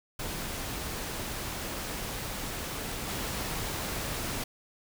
pink noise with level steps, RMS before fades -36 / -34 dBFS, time 0.19-4.44 s, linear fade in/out 5 ms, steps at 3.07 s, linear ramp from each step 20 ms, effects none

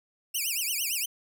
5% pulse tone with vibrato, 2637 Hz, E7, in tune, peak -19 dBFS, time 0.34-1.06 s, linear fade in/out 10 ms, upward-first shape triangle, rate 8.8 Hz, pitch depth 300 cents each way, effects none

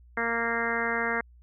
harmonic tone, 231.9 Hz, A#3, 9 cents flat, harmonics 1 / 2 / 3 / 4 / 5 / 6 / 7 / 8 / 9, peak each -36 / -33 / -36 / -36 / -36 / -34 / -32 / -33 / -35 dBFS, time 0.17-1.21 s, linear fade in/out 5 ms, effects added 60 Hz sine -51 dBFS peak until 1.42 s

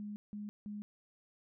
sine tone bursts, 207.7 Hz, G#3, in tune, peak -40 dBFS, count 3, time 0-0.82 s, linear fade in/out 0 ms, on 160 ms, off 170 ms, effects none

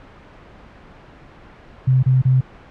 sine tone bursts, 129.7 Hz, C3, 15 cents flat, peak -11 dBFS, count 3, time 1.87-2.41 s, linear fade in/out 10 ms, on 160 ms, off 30 ms, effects pink hiss -43 dBFS RMS until 2.7 s + low-pass 2000 Hz 12 dB/octave

